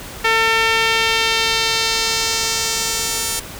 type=tone with band-pass filter sweep; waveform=sawtooth; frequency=450 Hz; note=A4; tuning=39 cents sharp; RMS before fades=-18 dBFS; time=0.24-3.4 s; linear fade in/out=10 ms; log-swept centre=2100 to 8900 Hz; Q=1.3; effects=pink hiss -33 dBFS RMS until 3.59 s